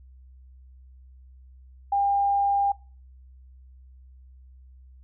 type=tone; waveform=sine; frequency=801 Hz; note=G5; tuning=37 cents sharp; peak=-20 dBFS; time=1.92-2.72 s; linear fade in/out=5 ms; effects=noise-tail reverb RT60 0.4 s tail -24 dB re dry + added 64 Hz sine -47 dBFS peak until 5.03 s